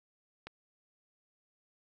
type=click; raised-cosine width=0.3 ms; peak=-27 dBFS; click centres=0.47 s; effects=none